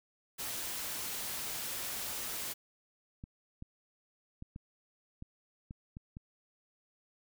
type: noise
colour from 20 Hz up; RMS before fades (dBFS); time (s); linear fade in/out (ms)
white; -39; 0.38-2.54; 20
type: clicks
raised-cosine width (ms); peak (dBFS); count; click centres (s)
5; -32; 8; 3.239 / 3.624 / 4.424 / 4.561 / 5.224 / 5.709 / 5.969 / 6.169
effects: none